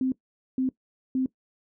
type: tone bursts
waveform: sine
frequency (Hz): 260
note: C4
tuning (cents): -11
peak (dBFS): -22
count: 3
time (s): 0.01-1.26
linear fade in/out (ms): 2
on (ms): 110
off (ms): 460
effects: noise-tail reverb RT60 0.1 s tail -19 dB re dry